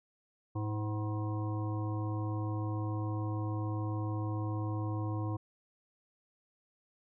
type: harmonic tone with a mistuned harmonic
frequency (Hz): 106.8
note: G#2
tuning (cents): +49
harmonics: 1 / 3 / 5 / 7 / 9 / 10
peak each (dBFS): -33 / -39 / -47 / -48 / -48 / -47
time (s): 0.55-5.37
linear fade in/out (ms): 10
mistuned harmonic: 5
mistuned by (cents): -63
effects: none